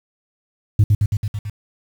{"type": "tone with echo", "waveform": "sine", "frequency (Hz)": 103.83, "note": "G#2", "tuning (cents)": 0, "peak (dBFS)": -6, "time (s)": [0.79, 0.84], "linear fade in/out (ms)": 5, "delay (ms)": 110, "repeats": 6, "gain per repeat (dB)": -3, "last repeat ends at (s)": 1.5, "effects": ["tanh soft clip ceiling -7 dBFS", "7-bit"]}